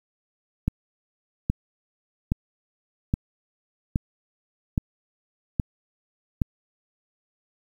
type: click train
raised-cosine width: 5 ms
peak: -9 dBFS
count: 8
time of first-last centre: 0.68-6.418 s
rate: 1.22 Hz
effects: 8-bit